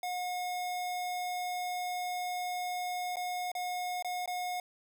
square tone with dropouts, 722 Hz, F#5, 43 cents flat, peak -34 dBFS, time 0.03-4.6 s, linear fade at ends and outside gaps 2 ms, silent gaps 3.158-3.168 / 3.517-3.551 / 4.025-4.046 / 4.259-4.276 s, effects none

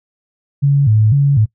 sine tone with vibrato, 123.47 Hz, B2, in tune, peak -8 dBFS, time 0.62-1.46 s, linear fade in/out 20 ms, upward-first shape square, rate 2 Hz, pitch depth 230 cents each way, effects noise-tail reverb RT60 0.1 s tail -20 dB re dry

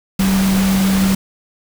sine tone in noise, 192.2 Hz, G3, 34 cents flat, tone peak -12 dBFS, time 0.19-1.15 s, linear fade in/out 5 ms, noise pink, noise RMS -22 dBFS, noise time 0.19-1.15 s, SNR +7 dB, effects none

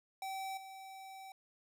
square tone with level steps, 770 Hz, G5, 31 cents flat, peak -40 / -49 dBFS, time 0.22-1.32 s, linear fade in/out 2 ms, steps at 0.57 s, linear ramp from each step 5 ms, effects none

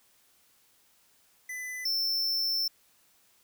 square tone pair in turn, 2005 / 5353 Hz, B6 / E8, +26 / +26 cents, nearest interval octave + perfect fourth, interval 1700 cents, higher second, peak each -36 / -27 dBFS, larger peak second, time 1.49-1.85 / 1.85-2.68 s, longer second, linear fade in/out 5 ms, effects white hiss -65 dBFS RMS until 3.43 s

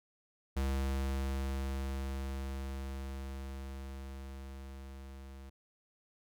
square tone with level ramp, 67.5 Hz, C#2, 45 cents flat, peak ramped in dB -31 to -48 dBFS, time 0.56-5.5 s, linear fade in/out 10 ms, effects none

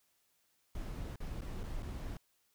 brown noise with dropouts, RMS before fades -41 dBFS, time 0.75-2.17 s, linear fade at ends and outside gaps 2 ms, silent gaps 1.159-1.203 / 1.409-1.418 / 1.633-1.637 / 1.824-1.829 s, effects white hiss -75 dBFS RMS until 2.54 s

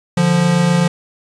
square tone pair together, 147.08 / 174.61 Hz, D3 / F3, +3 / 0 cents, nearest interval minor third, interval 297 cents, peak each -18 / -13 dBFS, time 0.17-0.88 s, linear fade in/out 5 ms, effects resampled to 22050 Hz + 8-bit

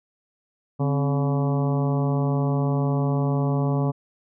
harmonic tone with a mistuned harmonic, 142 Hz, C#3, 42 cents sharp, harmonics 1 / 2 / 3 / 4 / 5 / 6 / 7 / 8, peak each -21 / -27 / -31 / -33 / -35 / -37 / -38 / -39 dBFS, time 0.79-3.92 s, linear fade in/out 20 ms, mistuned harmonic 2, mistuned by -100 cents, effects none

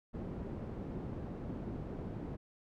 white low-pass noise, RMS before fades -42 dBFS, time 0.13-2.37 s, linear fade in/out 20 ms, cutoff 290 Hz, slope 12 dB/octave, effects none

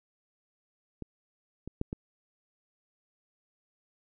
clicks, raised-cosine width 3 ms, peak -25 / -26 / -17 / -21 dBFS, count 4, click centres 1.023 / 1.676 / 1.814 / 1.929 s, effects none

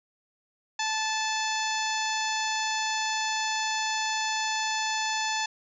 harmonic tone with a mistuned harmonic, 874 Hz, A5, 12 cents flat, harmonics 1 / 2 / 3 / 4 / 5 / 6 / 7 / 8, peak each -30 / -33 / -35 / -36 / -37 / -38 / -38 / -39 dBFS, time 0.79-5.46 s, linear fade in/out 5 ms, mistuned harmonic 6, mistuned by -28 cents, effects none

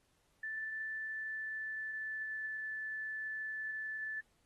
sine tone with pitch glide, 1760 to 1746.8 Hz, A6 to A6, 0 to -13 cents, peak -38 dBFS, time 0.43-4.21 s, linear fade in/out 5 ms, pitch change -13 cents, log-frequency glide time 0.81-2.57 s, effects pink hiss -75 dBFS RMS until 4.45 s + AAC 32 kbps

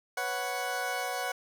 20% pulse chord, B suspended second, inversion none, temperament equal, 493.9 / 554.4 / 740 Hz, B4 / C#5 / F#5, 0 / 0 / 0 cents, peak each -33 / -33 / -28 dBFS, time 0.17-1.32 s, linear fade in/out 5 ms, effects none

